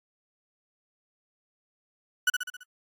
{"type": "tone with echo", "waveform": "35% pulse", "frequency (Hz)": 1480, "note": "F#6", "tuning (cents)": 0, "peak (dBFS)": -18, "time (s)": [2.27, 2.3], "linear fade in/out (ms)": 5, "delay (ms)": 67, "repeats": 5, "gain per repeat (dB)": -5, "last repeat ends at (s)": 2.635, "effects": ["AAC 48 kbps"]}